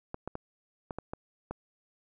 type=clicks; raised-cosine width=1 ms; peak=-22 dBFS; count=7; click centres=0.144 / 0.276 / 0.354 / 0.908 / 0.986 / 1.135 / 1.51 s; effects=none